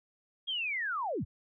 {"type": "linear sweep", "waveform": "sine", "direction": "down", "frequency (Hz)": [3303, 43.65], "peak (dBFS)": -31, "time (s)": [0.47, 1.25], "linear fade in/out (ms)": 20, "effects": []}